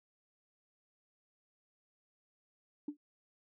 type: tone with exponential decay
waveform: sine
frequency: 293.7 Hz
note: D4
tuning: in tune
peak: -32 dBFS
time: 2.88-2.97 s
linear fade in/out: 5 ms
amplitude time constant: 18 ms
effects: tanh soft clip ceiling -30 dBFS